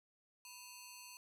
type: ring-modulated tone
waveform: 10% pulse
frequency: 1760 Hz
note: A6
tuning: in tune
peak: -40 dBFS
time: 0.45-1.17 s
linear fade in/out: 0 ms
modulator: 773 Hz
effects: none